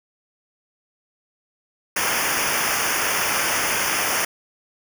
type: noise with comb filter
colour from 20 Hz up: pink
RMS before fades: -22 dBFS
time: 1.96-4.25 s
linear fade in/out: 5 ms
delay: 0.25 ms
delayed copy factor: -1
effects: none